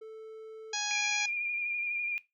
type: tone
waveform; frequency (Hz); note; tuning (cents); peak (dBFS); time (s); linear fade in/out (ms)
triangle; 440; A4; 0; -40; 0.01-0.74; 10
type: harmonic tone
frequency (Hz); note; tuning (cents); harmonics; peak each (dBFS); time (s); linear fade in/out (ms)
830.6; G#5; 0; 1 / 2 / 3 / 4 / 5 / 6 / 7 / 8; -39 / -39 / -39 / -39 / -39 / -39 / -39 / -39; 0.73-1.26; 5
type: tone with vibrato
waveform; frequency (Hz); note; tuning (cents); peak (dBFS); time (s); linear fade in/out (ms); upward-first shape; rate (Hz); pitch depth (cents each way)
sine; 2411; D7; +45; -30; 0.91-2.18; 0; sine; 12; 29
effects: noise-tail reverb RT60 0.2 s tail -18 dB re dry